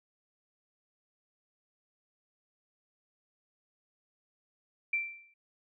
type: tone with exponential decay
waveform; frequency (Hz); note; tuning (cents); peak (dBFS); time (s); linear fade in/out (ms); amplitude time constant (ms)
sine; 2348; D7; -1; -25; 4.93-5.34; 5; 87
effects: none